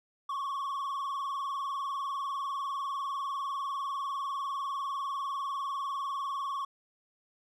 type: tone with vibrato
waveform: triangle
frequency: 1108 Hz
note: C#6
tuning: 1 cent flat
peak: -30 dBFS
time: 0.29-6.65 s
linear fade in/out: 5 ms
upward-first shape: triangle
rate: 20 Hz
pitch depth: 100 cents each way
effects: none

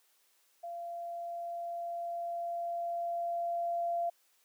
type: tone with level ramp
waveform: sine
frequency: 687 Hz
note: F5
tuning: 29 cents flat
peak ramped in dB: -38 to -29 dBFS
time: 0.63-4.1 s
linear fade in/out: 10 ms
effects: white hiss -70 dBFS RMS until 4.44 s + high-pass 400 Hz 12 dB/octave

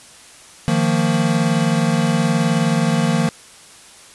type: chord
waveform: square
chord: Eb suspended second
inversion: none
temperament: equal with one note detuned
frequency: 155.56 / 174.61 / 228.5 Hz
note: Eb3 / F3 / Bb3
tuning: 0 / 0 / -34 cents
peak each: -20 dBFS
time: 0.68-3.29 s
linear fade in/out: 0 ms
effects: white hiss -43 dBFS RMS until 4.14 s + resampled to 24000 Hz

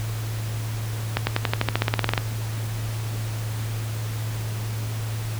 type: accelerating click train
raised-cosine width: 0.3 ms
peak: -4 dBFS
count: 16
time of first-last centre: 1.17-2.178 s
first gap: 100 ms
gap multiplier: 0.94
effects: added 110 Hz sine -26 dBFS peak until 5.39 s + pink hiss -37 dBFS RMS until 5.39 s

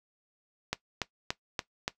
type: click train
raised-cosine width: 0.2 ms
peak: -12 dBFS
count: 5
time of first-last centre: 0.73-1.879 s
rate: 3.48 Hz
effects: noise-tail reverb RT60 0.1 s tail -17 dB re dry

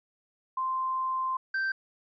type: tone pair in turn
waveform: sine / triangle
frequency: 1043 / 1562.7 Hz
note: C6 / G6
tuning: -6 / -6 cents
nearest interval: perfect fifth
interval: 700 cents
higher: second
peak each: -27 / -25 dBFS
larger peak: second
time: 0.57-1.37 / 1.54-1.72 s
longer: first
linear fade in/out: 5 ms
effects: resampled to 16000 Hz

